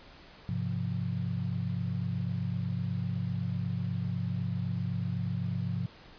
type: chord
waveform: sine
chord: F minor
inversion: first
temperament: equal with one note detuned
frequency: 102.81 / 130.81 / 174.61 Hz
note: Ab2 / C3 / F3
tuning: -17 / 0 / 0 cents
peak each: -34 dBFS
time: 0.49-5.86 s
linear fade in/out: 0 ms
effects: pink hiss -53 dBFS RMS until 6.18 s + resampled to 11025 Hz